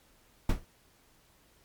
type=noise with exponential decay; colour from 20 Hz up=brown; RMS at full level=-19 dBFS; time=0.49-0.65 s; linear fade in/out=5 ms; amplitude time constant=33 ms; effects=pink hiss -64 dBFS RMS until 1.64 s + MP3 96 kbps